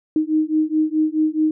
sine beating tone pair, 308.8 / 313.5 Hz, D#4 / D#4, -13 / +13 cents, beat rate 4.7 Hz, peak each -19 dBFS, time 0.16-1.51 s, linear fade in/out 2 ms, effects none

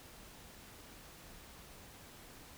silence, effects pink hiss -55 dBFS RMS until 2.57 s

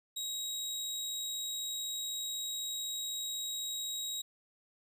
25% pulse tone, 3811 Hz, A#7, 38 cents sharp, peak -32 dBFS, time 0.16-4.22 s, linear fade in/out 10 ms, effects none

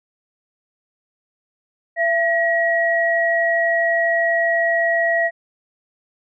sine tone pair together, 673 / 1907.3 Hz, E5 / A#6, +36 / +39 cents, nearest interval octave + tritone, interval 1803 cents, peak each -18 dBFS, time 1.96-5.31 s, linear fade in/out 50 ms, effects none

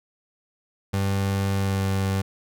30% pulse tone with pitch glide, 98 to 96.82 Hz, G2 to G2, 0 to -21 cents, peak -19 dBFS, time 0.93-2.22 s, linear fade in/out 10 ms, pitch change -21 cents, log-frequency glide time 1.5-1.87 s, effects none

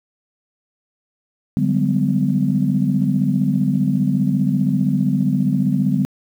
sine tone cluster, 146 / 186.7 / 201.8 / 252.1 Hz, D3 / F#3 / G#3 / B3, -10 / +16 / -49 / +36 cents, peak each -20 dBFS, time 1.57-6.05 s, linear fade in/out 0 ms, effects tanh soft clip ceiling -4 dBFS + 8-bit

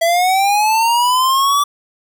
square linear sweep, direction up, 659.3 to 1160 Hz, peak -12 dBFS, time 0.01-1.64 s, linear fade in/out 10 ms, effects none

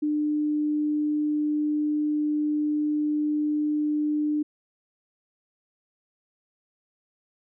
sine tone, 299.8 Hz, D4, 36 cents sharp, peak -22 dBFS, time 0.02-4.43 s, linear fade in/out 10 ms, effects none

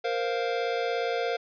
square chord, Bb suspended second, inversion none, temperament equal, 466.2 / 523.3 / 698.5 Hz, Bb4 / C5 / F5, 0 / 0 / 0 cents, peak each -30 / -33 / -32 dBFS, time 0.04-1.37 s, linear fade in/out 10 ms, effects resampled to 11025 Hz + 10-bit

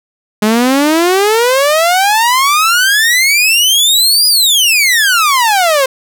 sawtooth exponential two-way sweep, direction up then down, 207.7 to 4978 to 515 Hz, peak -4 dBFS, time 0.42-5.86 s, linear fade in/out 5 ms, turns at 4.27 s, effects none

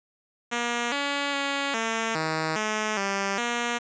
5% pulse tone with pitch steps, 238.3 / 283.4 / 279.7 / 225.5 / 158.5 / 215 / 197.1 / 238.5 Hz, A#3 / C#4 / C#4 / A3 / D#3 / A3 / G3 / A#3, +38 / +38 / +16 / +43 / +32 / -40 / +10 / +40 cents, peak -14 dBFS, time 0.51-3.79 s, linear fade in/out 20 ms, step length 410 ms, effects resampled to 16000 Hz + 9-bit

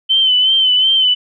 sine tone with vibrato, 3063 Hz, G7, 41 cents flat, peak -9 dBFS, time 0.09-1.15 s, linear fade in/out 20 ms, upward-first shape sine, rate 2.7 Hz, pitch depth 48 cents each way, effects none

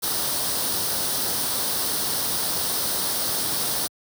white noise with comb filter, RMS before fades -25 dBFS, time 0.02-3.88 s, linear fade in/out 20 ms, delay 0.21 ms, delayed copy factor +0.6, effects high-pass 80 Hz 12 dB/octave

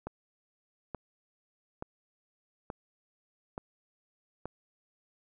click train, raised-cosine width 1 ms, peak -23 dBFS, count 6, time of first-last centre 0.07-4.456 s, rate 1.14 Hz, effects none

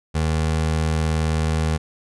25% pulse tone, 79 Hz, D#2, 27 cents sharp, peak -15 dBFS, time 0.14-1.78 s, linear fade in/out 20 ms, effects resampled to 24000 Hz

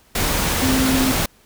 sine tone in noise, 261.6 Hz, C4, in tune, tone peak -17 dBFS, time 0.62-1.12 s, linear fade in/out 5 ms, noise pink, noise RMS -20 dBFS, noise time 0.15-1.26 s, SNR 0 dB, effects pink hiss -54 dBFS RMS until 1.45 s

